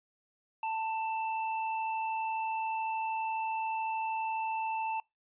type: tone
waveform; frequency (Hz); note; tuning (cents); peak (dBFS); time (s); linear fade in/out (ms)
square; 887; A5; +14; -32; 0.63-5; 2
effects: noise-tail reverb RT60 0.2 s tail -25 dB re dry + resampled to 8000 Hz